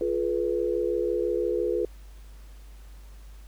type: tone cluster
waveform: sine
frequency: 349.6 / 423.7 / 489.6 Hz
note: F4 / G#4 / B4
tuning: +2 / +35 / -15 cents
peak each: -28 dBFS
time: 0.01-1.85 s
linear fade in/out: 2 ms
effects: added 50 Hz sine -43 dBFS peak until 3.47 s + pink hiss -58 dBFS RMS until 3.47 s